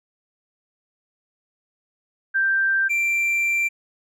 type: tone pair in turn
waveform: sine / triangle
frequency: 1573 / 2357 Hz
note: G6 / D7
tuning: +6 / +6 cents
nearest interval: perfect fifth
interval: 700 cents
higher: second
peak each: -17 dBFS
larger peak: neither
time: 2.34-2.89 / 2.89-3.69 s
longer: second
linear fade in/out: 20 ms
effects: none